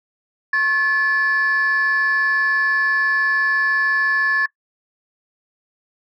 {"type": "tone pair together", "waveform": "sine", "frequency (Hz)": [1086.6, 1727], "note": ["C#6", "A6"], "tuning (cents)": [-35, -33], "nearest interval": "minor sixth", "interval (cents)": 802, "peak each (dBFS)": [-23, -13], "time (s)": [0.53, 4.46], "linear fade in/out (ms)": 5, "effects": ["noise-tail reverb RT60 0.1 s tail -21 dB re dry", "tanh soft clip ceiling -12 dBFS"]}